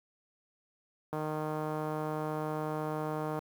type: click train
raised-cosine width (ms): 1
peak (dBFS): -22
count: 349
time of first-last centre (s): 1.13-3.39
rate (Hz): 154
effects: high-pass 60 Hz 12 dB/octave + 8-bit